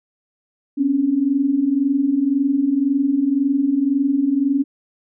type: tone pair together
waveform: sine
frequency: 259.5 / 281.4 Hz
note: C4 / C#4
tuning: -14 / +26 cents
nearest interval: minor second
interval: 140 cents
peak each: -21 / -16 dBFS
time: 0.77-4.64 s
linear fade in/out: 20 ms
effects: none